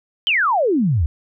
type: exponential sweep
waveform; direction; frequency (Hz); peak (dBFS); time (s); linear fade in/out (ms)
sine; down; 3188 to 69.3; -14; 0.27-1.06; 0
effects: none